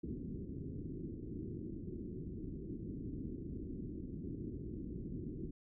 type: low-pass noise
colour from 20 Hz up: white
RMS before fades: -44 dBFS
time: 0.03-5.51 s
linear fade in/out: 10 ms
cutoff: 360 Hz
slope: 48 dB/octave
effects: none